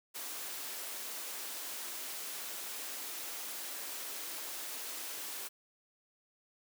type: high-pass noise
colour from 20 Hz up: white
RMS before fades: -42 dBFS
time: 0.14-5.49 s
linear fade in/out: 20 ms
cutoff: 260 Hz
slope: 24 dB/octave
effects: none